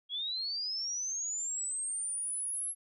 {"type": "linear sweep", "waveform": "sine", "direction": "up", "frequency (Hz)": [3268, 11175], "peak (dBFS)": -33, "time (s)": [0.09, 2.75], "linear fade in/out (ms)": 50, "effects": []}